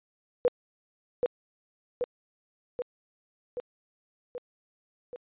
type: tone with echo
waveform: sine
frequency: 491.3 Hz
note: B4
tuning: 9 cents flat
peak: -19 dBFS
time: 0.45-0.48 s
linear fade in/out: 0 ms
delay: 780 ms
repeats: 6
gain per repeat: -3 dB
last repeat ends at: 5.16 s
effects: resampled to 8000 Hz